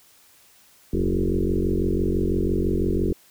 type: tone with frequency modulation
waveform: sine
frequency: 200.1 Hz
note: G3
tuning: 36 cents sharp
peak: -19 dBFS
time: 0.93-3.13 s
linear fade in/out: 5 ms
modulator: 46 Hz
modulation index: 4.6
effects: white hiss -55 dBFS RMS until 3.3 s